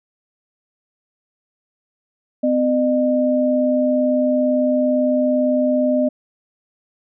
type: tone pair together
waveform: sine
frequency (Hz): 255.2 / 607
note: C4 / D#5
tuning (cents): -43 / -43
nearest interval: octave + minor third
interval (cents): 1500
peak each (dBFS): -17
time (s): 2.43-6.09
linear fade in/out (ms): 10
effects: none